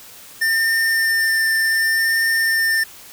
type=tone with vibrato; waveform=square; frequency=1800 Hz; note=A6; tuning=39 cents sharp; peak=-16 dBFS; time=0.41-2.84 s; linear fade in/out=10 ms; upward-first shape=triangle; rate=0.67 Hz; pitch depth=12 cents each way; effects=white hiss -41 dBFS RMS until 3.12 s